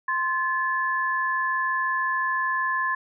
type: tone pair together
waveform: sine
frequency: 1046.5 / 1727.2 Hz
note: C6 / A6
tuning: 0 / -33 cents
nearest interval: major sixth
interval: 867 cents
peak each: -25 dBFS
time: 0.08-2.95 s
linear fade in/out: 5 ms
effects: none